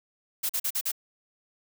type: noise bursts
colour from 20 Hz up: blue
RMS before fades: -28 dBFS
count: 5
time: 0.43-0.918 s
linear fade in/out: 10 ms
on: 64 ms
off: 42 ms
effects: none

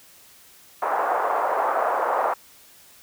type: band-pass noise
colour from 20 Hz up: pink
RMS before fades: -23 dBFS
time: 0.82-2.34 s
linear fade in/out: 5 ms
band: 590 to 1200 Hz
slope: 24 dB/octave
effects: white hiss -51 dBFS RMS until 3.02 s

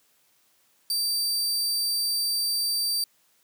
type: tone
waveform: sawtooth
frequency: 4659 Hz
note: D8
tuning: 15 cents flat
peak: -21 dBFS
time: 0.9-3.04 s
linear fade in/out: 2 ms
effects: white hiss -65 dBFS RMS until 3.43 s + high-pass 100 Hz 12 dB/octave

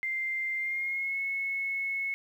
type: tone with pitch glide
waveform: sine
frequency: 2093 to 2192 Hz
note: C7 to C#7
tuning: 0 to -20 cents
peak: -29 dBFS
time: 0.03-2.14 s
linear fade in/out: 0 ms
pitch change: +80 cents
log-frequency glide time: 0.57-1.19 s
effects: 10-bit

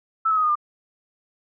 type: tone with pitch steps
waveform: sine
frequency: 1316 / 1285.9 / 1256.6 / 1227.9 / 1199.8 Hz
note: E6 / E6 / D#6 / D#6 / D6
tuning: -3 / -43 / +17 / -23 / +37 cents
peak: -17 dBFS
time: 0.25-0.555 s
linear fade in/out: 10 ms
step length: 61 ms
effects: none

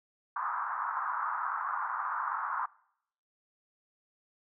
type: band-pass noise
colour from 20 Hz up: pink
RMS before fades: -34 dBFS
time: 0.36-2.66 s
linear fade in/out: 5 ms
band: 940 to 1400 Hz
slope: 48 dB/octave
effects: noise-tail reverb RT60 0.7 s tail -23 dB re dry

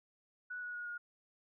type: tone with pitch steps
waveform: sine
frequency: 1475 / 1460.6 / 1446.3 / 1432.2 Hz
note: F#6 / F#6 / F#6 / F6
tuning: -6 / -23 / -40 / +43 cents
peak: -40 dBFS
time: 0.5-0.98 s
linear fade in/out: 10 ms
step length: 120 ms
effects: none

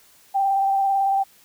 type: tone with vibrato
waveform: sine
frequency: 784 Hz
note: G5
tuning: in tune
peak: -17 dBFS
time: 0.34-1.24 s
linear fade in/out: 20 ms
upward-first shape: square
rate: 18 Hz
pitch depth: 16 cents each way
effects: white hiss -54 dBFS RMS until 1.44 s

